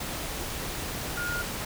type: tone in noise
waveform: sine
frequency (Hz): 1423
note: F6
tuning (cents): +32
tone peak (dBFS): -30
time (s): 1.17-1.42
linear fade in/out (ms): 5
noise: pink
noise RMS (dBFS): -34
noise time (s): 0-1.65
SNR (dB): +1
effects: none